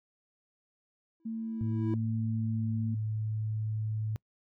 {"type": "tone with exponential growth", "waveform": "triangle", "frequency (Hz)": 327.7, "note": "E4", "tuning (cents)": -10, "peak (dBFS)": -27, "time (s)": [1.2, 1.94], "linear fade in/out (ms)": 1, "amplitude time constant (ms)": 160}
{"type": "tone", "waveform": "sine", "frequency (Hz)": 224.8, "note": "A3", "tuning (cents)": 37, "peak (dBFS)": -33, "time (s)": [1.25, 2.95], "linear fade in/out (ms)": 10}
{"type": "tone with pitch glide", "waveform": "sine", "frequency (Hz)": [110, 108.55], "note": ["A2", "A2"], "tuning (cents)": [0, -23], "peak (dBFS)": -30, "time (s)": [1.61, 4.16], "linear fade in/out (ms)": 0, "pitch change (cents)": -23, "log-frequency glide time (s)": [2.53, 2.72]}
{"effects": ["noise-tail reverb RT60 0.1 s tail -26 dB re dry"]}